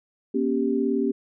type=chord; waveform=sine; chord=G diminished; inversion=first; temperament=equal with one note detuned; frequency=239.1 / 277.2 / 392 Hz; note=Bb3 / Db4 / G4; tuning=+44 / 0 / 0 cents; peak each=-25 dBFS; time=0.34-1.12 s; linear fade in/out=10 ms; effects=none